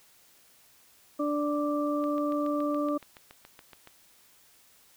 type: harmonic tone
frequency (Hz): 293.7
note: D4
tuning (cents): 0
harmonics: 1 / 2 / 4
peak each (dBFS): -28 / -31 / -34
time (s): 1.19-2.98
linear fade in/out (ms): 10
type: click train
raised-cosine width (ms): 0.3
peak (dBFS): -31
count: 14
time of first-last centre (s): 2.04-3.874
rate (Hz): 7.09
effects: white hiss -60 dBFS RMS until 4.96 s